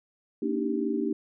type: chord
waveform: sine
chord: Eb major seventh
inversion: second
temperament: equal with one note detuned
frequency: 233.1 / 286.6 / 311.1 / 392 Hz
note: Bb3 / D4 / Eb4 / G4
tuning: 0 / -42 / 0 / 0 cents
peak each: -31 dBFS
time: 0.42-1.13 s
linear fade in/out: 5 ms
effects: none